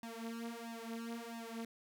sawtooth tone with flanger, 230.5 Hz, A#3, 19 cents flat, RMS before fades -45 dBFS, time 0.03-1.65 s, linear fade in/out 2 ms, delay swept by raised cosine 1.1 to 5.1 ms, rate 1.5 Hz, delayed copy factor +1, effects none

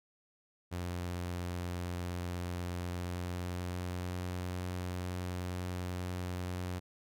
sawtooth tone with pitch glide, 88.4 to 90.21 Hz, F2 to F#2, +22 to -43 cents, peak -32 dBFS, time 0.71-6.8 s, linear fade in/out 20 ms, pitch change +35 cents, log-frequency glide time 2.78-4.37 s, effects none

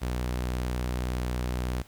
sawtooth tone with vibrato, 61.74 Hz, B1, in tune, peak -24 dBFS, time 0.01-1.83 s, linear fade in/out 20 ms, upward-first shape sine, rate 19 Hz, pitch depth 44 cents each way, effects pink hiss -56 dBFS RMS until 1.87 s

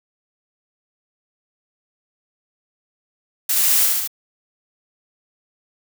blue noise with echo, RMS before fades -19 dBFS, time 3.49-3.86 s, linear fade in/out 5 ms, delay 72 ms, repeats 3, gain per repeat -2 dB, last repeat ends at 4.076 s, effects none

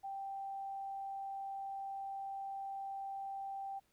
sine tone, 784 Hz, G5, in tune, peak -40 dBFS, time 0.03-3.8 s, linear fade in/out 20 ms, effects pink hiss -75 dBFS RMS until 3.92 s

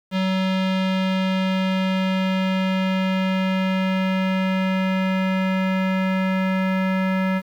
square tone with low-pass filter sweep, 188.6 Hz, F#3, 33 cents sharp, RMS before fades -21 dBFS, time 0.11-7.42 s, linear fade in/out 50 ms, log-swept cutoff 3400 to 2100 Hz, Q 1.9, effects 8-bit

